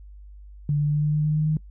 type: tone with pitch steps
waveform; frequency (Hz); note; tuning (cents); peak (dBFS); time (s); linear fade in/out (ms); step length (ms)
sine; 146.4 / 147.59 / 148.79 / 150 / 151.21 / 152.44 / 153.68 / 154.93; D3 / D3 / D3 / D3 / D#3 / D#3 / D#3 / D#3; -5 / +9 / +23 / +37 / -49 / -35 / -21 / -7; -19; 0.69-1.57; 2; 110
effects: noise-tail reverb RT60 0.1 s tail -24 dB re dry + added 50 Hz sine -41 dBFS peak until 1.7 s